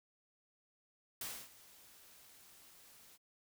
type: noise with ADSR envelope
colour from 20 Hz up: white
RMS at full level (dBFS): -42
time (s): 1.21-3.18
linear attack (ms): 3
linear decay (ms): 270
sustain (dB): -19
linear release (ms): 32
effects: none